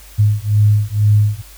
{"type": "beating tone pair", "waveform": "sine", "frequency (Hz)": [103.83, 105.93], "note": ["G#2", "G#2"], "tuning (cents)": [0, 35], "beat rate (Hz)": 2.1, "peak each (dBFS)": -13, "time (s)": [0.18, 1.42], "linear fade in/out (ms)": 20, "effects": ["added 50 Hz sine -39 dBFS peak until 1.57 s", "white hiss -42 dBFS RMS until 1.57 s"]}